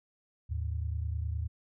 sine tone pair together, 76.92 / 106.7 Hz, D#2 / G#2, -19 / +47 cents, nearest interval tritone, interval 566 cents, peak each -32 / -36 dBFS, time 0.49-1.48 s, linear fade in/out 20 ms, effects none

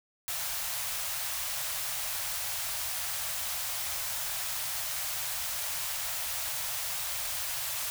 white band-stop noise, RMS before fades -34 dBFS, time 0.28-7.9 s, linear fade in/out 0 ms, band 140 to 560 Hz, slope 48 dB/octave, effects none

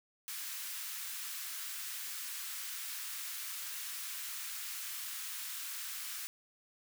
white high-pass noise, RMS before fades -42 dBFS, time 0.28-6.27 s, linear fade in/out 0 ms, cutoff 1200 Hz, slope 24 dB/octave, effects none

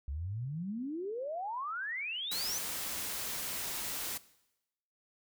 sine exponential sweep, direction up, 65.7 to 6272 Hz, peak -35 dBFS, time 0.08-2.58 s, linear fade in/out 0 ms
white noise, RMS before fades -38 dBFS, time 2.31-4.18 s, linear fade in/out 10 ms
effects noise-tail reverb RT60 0.9 s tail -19 dB re dry

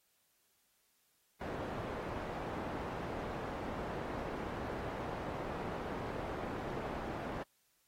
white low-pass noise, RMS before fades -41 dBFS, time 1.41-7.43 s, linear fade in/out 2 ms, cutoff 770 Hz, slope 12 dB/octave, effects white hiss -75 dBFS RMS until 7.87 s + AAC 48 kbps

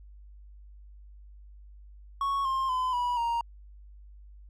triangle tone with pitch steps, 1107 / 1061.3 / 1017.5 / 975.5 / 935.2 Hz, C#6 / C6 / C6 / B5 / A#5, -3 / +24 / -49 / -22 / +5 cents, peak -24 dBFS, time 2.21-3.41 s, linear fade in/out 2 ms, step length 240 ms, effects added 50 Hz sine -47 dBFS peak until 4.49 s

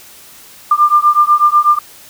sine beating tone pair, 1192 / 1200.1 Hz, D6 / D6, +25 / +37 cents, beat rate 8.1 Hz, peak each -10 dBFS, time 0.71-1.79 s, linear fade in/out 5 ms, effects white hiss -39 dBFS RMS until 2.09 s

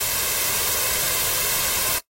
white noise with comb filter, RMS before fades -22 dBFS, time 0-1.99 s, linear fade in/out 10 ms, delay 1.9 ms, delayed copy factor +0.5, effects noise-tail reverb RT60 0.1 s tail -17 dB re dry + AAC 48 kbps

